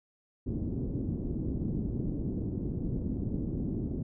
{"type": "low-pass noise", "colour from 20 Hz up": "white", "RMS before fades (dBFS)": -33, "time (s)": [0.46, 4.03], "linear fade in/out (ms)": 10, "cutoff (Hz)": 290, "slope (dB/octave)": 24, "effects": []}